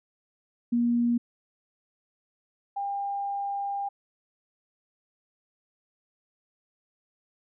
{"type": "tone pair in turn", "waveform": "sine", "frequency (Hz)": [237.9, 800.2], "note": ["A#3", "G5"], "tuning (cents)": [35, 35], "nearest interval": "octave + major sixth", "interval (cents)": 2100, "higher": "second", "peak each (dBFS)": [-21, -28], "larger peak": "first", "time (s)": [[0.72, 1.18], [2.76, 3.89]], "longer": "second", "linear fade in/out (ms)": 10, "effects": []}